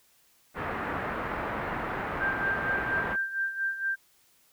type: low-pass noise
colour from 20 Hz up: white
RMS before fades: -33 dBFS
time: 0.54-3.17 s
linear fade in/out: 50 ms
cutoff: 1700 Hz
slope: 24 dB/octave
type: tone with tremolo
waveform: sine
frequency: 1578 Hz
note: G6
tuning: 11 cents sharp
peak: -25 dBFS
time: 2.2-3.96 s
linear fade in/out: 20 ms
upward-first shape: sine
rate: 4.3 Hz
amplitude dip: 70%
effects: white hiss -64 dBFS RMS until 4.52 s